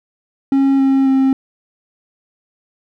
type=tone with pitch steps; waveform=triangle; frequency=272.5 / 269.5 / 266.6 Hz; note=C#4 / C#4 / C4; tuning=-29 / -49 / +33 cents; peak=-8 dBFS; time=0.52-1.33 s; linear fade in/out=2 ms; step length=270 ms; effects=none